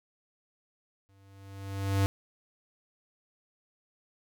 square tone with exponential growth, 98 Hz, G2, in tune, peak -22 dBFS, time 1.09-2.06 s, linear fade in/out 0 ms, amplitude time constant 210 ms, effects none

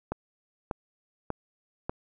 click train, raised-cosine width 1 ms, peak -16 dBFS, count 4, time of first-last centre 0.12-1.895 s, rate 1.69 Hz, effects none

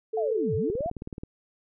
sine tone, 440 Hz, A4, in tune, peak -26 dBFS, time 0.13-0.71 s, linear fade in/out 10 ms
sine linear two-way sweep, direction down then up, 732 to 82.41 to 732 Hz, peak -27 dBFS, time 0.17-0.9 s, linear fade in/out 5 ms, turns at 0.55 s
click train, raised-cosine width 3 ms, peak -23 dBFS, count 11, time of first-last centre 0.7-1.235 s, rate 18.7 Hz
effects none

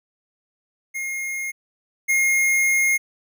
square tone pair in turn, 2141 / 2141 Hz, C7 / C7, +39 / +39 cents, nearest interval unison, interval 0 cents, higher neither, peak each -26 / -17 dBFS, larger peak second, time 0.94-1.52 / 2.08-2.98 s, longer second, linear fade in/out 20 ms, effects none

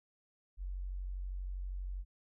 sine tone, 46.25 Hz, F#1, in tune, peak -37 dBFS, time 0.57-2.05 s, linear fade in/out 50 ms, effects none

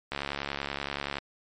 click train, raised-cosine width 0.3 ms, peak -15 dBFS, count 76, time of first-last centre 0.12-1.184 s, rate 70.5 Hz, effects MP3 48 kbps

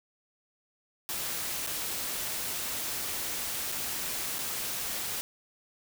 white noise with dropouts, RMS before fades -34 dBFS, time 1.09-5.21 s, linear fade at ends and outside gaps 0 ms, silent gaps 1.665-1.672 / 3.717-3.722 / 4.384-4.389 s, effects none

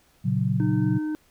sine chord, F# major, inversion first, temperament equal, 116.54 / 138.59 / 185 Hz, A#2 / C#3 / F#3, 0 / 0 / 0 cents, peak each -25 dBFS, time 0.24-0.99 s, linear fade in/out 20 ms
harmonic tone, 307 Hz, D#4, 23 cents flat, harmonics 1 / 3 / 5, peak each -25 / -46 / -44 dBFS, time 0.6-1.15 s, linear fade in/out 0 ms
effects pink hiss -61 dBFS RMS until 1.3 s

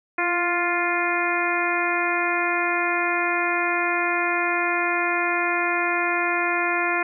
harmonic tone with a mistuned harmonic, 350 Hz, F4, 4 cents sharp, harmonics 1 / 2 / 3 / 4 / 5 / 6 / 7, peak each -28 / -28 / -28 / -28 / -28 / -28 / -28 dBFS, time 0.18-7.03 s, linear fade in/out 5 ms, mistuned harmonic 1, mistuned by -31 cents, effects none

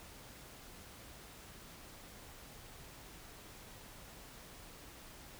silence, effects pink hiss -54 dBFS RMS until 5.39 s

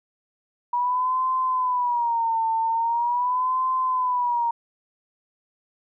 sine tone with vibrato, 964 Hz, B5, 42 cents flat, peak -20 dBFS, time 0.73-4.51 s, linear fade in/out 5 ms, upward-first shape sine, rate 0.42 Hz, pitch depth 120 cents each way, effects none

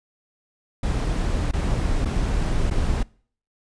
brown noise with dropouts, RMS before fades -22 dBFS, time 0.83-3.03 s, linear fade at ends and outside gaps 5 ms, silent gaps 1.513-1.534 / 2.049-2.055 / 2.701-2.709 s, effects noise-tail reverb RT60 0.5 s tail -24 dB re dry + resampled to 22050 Hz

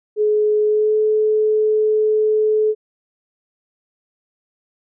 sine tone with pitch glide, 423.7 to 430.1 Hz, G#4 to A4, +35 to -39 cents, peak -13 dBFS, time 0.16-2.75 s, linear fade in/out 50 ms, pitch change +26 cents, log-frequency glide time 0.65-0.96 s, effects none

